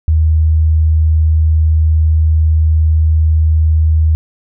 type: tone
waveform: sine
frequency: 78.8 Hz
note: D#2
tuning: 23 cents sharp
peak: -7 dBFS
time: 0.08-4.15 s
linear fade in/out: 0 ms
effects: none